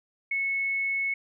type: tone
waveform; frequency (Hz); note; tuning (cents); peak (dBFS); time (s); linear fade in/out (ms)
sine; 2199; C#7; -14; -25; 0.31-1.14; 5
effects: none